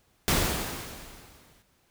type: noise with exponential decay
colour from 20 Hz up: pink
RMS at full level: -22 dBFS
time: 0.28-1.62 s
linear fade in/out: 0 ms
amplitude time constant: 290 ms
effects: pink hiss -67 dBFS RMS until 1.9 s